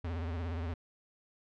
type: tone with vibrato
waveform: square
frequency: 83.8 Hz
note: E2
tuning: 29 cents sharp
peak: -35 dBFS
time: 0.04-0.74 s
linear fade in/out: 5 ms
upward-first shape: triangle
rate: 17 Hz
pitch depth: 130 cents each way
effects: low-pass 3000 Hz 12 dB/octave